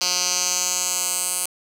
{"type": "tone with band-pass filter sweep", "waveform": "10% pulse", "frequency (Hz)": 180, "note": "F#3", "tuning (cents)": -47, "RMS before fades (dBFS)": -23, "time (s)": [0.01, 1.46], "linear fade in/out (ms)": 5, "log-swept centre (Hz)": [5200, 9400], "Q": 3.2, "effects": ["7-bit"]}